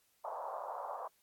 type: band-pass noise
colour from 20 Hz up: white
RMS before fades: -42 dBFS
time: 0.24-1.08 s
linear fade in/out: 10 ms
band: 530 to 1100 Hz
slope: 48 dB/octave
effects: white hiss -73 dBFS RMS until 1.22 s + AAC 64 kbps